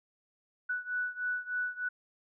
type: beating tone pair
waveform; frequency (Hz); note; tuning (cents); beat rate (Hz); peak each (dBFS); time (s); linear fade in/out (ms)
sine; 1480 / 1483.3; F#6 / F#6; 0 / +4; 3.3; -34 / -36; 0.69-1.89; 10
effects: none